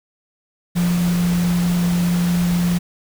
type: tone in noise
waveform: sine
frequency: 175 Hz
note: F3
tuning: 4 cents sharp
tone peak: -15 dBFS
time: 0.75-2.79 s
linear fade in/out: 20 ms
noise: pink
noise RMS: -29 dBFS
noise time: 0.75-2.79 s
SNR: +11 dB
effects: none